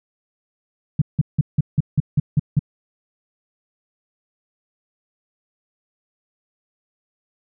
sine tone bursts, 146.83 Hz, D3, in tune, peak -11 dBFS, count 9, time 0.99-2.593 s, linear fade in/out 5 ms, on 27 ms, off 170 ms, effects none

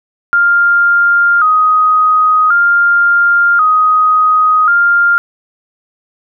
sine tone with vibrato, 1324 Hz, E6, 7 cents sharp, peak -6 dBFS, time 0.33-5.18 s, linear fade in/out 0 ms, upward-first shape square, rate 0.46 Hz, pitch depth 96 cents each way, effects none

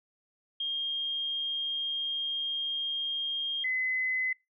sine tone pair in turn, 3223 / 2030 Hz, G7 / B6, +47 / +47 cents, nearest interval minor sixth, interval 800 cents, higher first, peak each -29 / -27 dBFS, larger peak second, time 0.6-3.64 / 3.64-4.33 s, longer first, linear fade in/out 5 ms, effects noise-tail reverb RT60 0.2 s tail -22 dB re dry

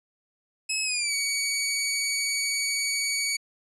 15% pulse tone with pitch glide, 2576 to 2256 Hz, E7 to C#7, -41 to +30 cents, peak -18 dBFS, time 0.69-3.37 s, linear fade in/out 10 ms, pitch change -229 cents, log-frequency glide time 0.84-1.14 s, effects resampled to 24000 Hz

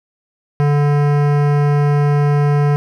sine tone with hard clipping, 145.4 Hz, D3, 17 cents flat, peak -13 dBFS, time 0.6-2.76 s, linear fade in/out 0 ms, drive 18 dB, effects none

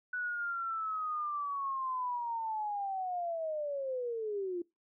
sine linear sweep, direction down, 1487 to 340 Hz, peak -33 dBFS, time 0.13-4.62 s, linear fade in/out 5 ms, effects noise-tail reverb RT60 0.2 s tail -21 dB re dry

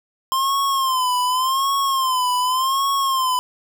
square tone with vibrato, 1046.5 Hz, C6, in tune, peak -18 dBFS, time 0.32-3.39 s, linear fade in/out 0 ms, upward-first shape sine, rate 0.87 Hz, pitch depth 92 cents each way, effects none

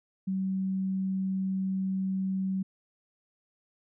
sine tone, 190.4 Hz, F#3, 50 cents sharp, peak -27 dBFS, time 0.27-2.63 s, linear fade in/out 10 ms, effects none

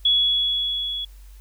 sine tone with level ramp, 3375 Hz, G#7, 27 cents sharp, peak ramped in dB -14 to -26 dBFS, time 0.05-1.05 s, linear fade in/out 5 ms, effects added 48 Hz sine -41 dBFS peak until 1.4 s + white hiss -57 dBFS RMS until 1.4 s

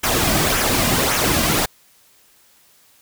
pink noise with flanger, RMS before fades -18 dBFS, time 0.03-1.66 s, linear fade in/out 10 ms, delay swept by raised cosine 0.22 to 2.32 ms, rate 1.8 Hz, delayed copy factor -0.55, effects white hiss -54 dBFS RMS until 3.01 s

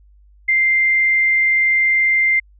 sine tone, 2093 Hz, C7, in tune, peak -12 dBFS, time 0.48-2.4 s, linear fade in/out 10 ms, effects added 50 Hz sine -46 dBFS peak until 2.59 s

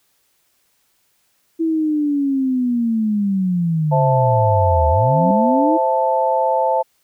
sine linear two-way sweep, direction down then up, 329.6 to 73.9 to 329.6 Hz, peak -15 dBFS, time 1.59-5.78 s, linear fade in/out 20 ms, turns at 4.89 s
sine chord, A minor, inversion first, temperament equal, 523.3 / 659.3 / 880 Hz, C5 / E5 / A5, 0 / 0 / 0 cents, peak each -19 / -20 / -17 dBFS, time 3.91-6.83 s, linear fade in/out 20 ms
sine tone with exponential growth, 261.6 Hz, C4, in tune, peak -18 dBFS, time 4.75-5.31 s, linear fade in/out 1 ms, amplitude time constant 120 ms
effects white hiss -63 dBFS RMS until 7.03 s

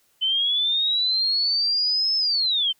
sine linear two-way sweep, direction up then down, 3040 to 5260 to 3040 Hz, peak -19 dBFS, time 0.21-2.73 s, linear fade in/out 20 ms, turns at 2.16 s, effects white hiss -64 dBFS RMS until 2.79 s

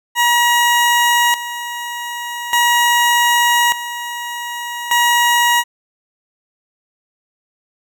20% pulse tone with tremolo, 956 Hz, A#5, 43 cents sharp, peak -6 dBFS, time 0.15-5.64 s, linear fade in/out 50 ms, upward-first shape square, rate 0.42 Hz, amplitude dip 75%, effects none

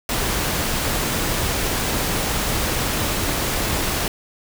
pink noise, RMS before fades -22 dBFS, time 0.09-4.08 s, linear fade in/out 2 ms, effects none

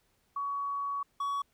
sine / triangle tone pair in turn, 1125 / 1125 Hz, C#6 / C#6, +25 / +25 cents, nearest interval unison, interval 0 cents, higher neither, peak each -31 / -28 dBFS, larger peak second, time 0.36-1.03 / 1.2-1.42 s, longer first, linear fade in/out 5 ms, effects pink hiss -72 dBFS RMS until 1.53 s

